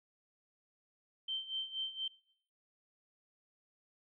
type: tone with tremolo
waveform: sine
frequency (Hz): 3117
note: G7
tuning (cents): -11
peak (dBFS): -34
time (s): 1.28-2.08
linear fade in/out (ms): 5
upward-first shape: sine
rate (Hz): 4.2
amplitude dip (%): 80
effects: noise-tail reverb RT60 0.7 s tail -25 dB re dry